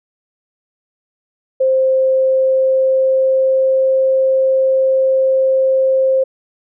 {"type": "tone with pitch glide", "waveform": "sine", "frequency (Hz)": [525, 528.3], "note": ["C5", "C5"], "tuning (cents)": [6, 17], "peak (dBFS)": -10, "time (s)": [1.6, 6.24], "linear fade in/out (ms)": 10, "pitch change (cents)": 11, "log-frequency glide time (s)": [1.76, 3.99], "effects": []}